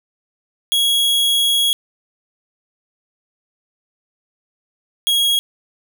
45% pulse tone pair in turn, 3322 / 3304 Hz, G#7 / G#7, 0 / -10 cents, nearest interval unison, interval 10 cents, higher first, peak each -13 dBFS, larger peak neither, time 0.72-1.73 / 5.07-5.39 s, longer first, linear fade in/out 0 ms, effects none

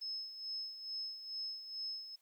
sine tone with tremolo, 5190 Hz, E8, 28 cents flat, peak -38 dBFS, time 0.01-2.16 s, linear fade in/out 10 ms, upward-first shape sine, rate 2.3 Hz, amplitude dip 65%, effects white hiss -75 dBFS RMS until 2.21 s + high-pass 400 Hz 12 dB/octave

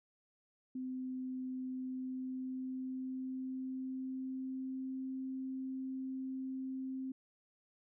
sine tone with pitch glide, 257.4 to 262.7 Hz, C4 to C4, -28 to +7 cents, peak -38 dBFS, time 0.75-7.12 s, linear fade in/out 5 ms, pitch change +35 cents, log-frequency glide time 1.65-5.14 s, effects none

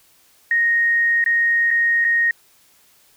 sine tone with dropouts, 1864.7 Hz, A#6, in tune, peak -14 dBFS, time 0.51-2.31 s, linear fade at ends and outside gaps 2 ms, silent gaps 1.241-1.261 / 1.706-1.711 / 2.044-2.048 s, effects white hiss -55 dBFS RMS until 3.16 s

